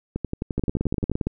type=two click trains; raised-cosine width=3 ms; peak=-13 / -11 dBFS; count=12 / 13; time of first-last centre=0.16-1.117 / 0.58-1.27 s; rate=11.5 / 17.4 Hz; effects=none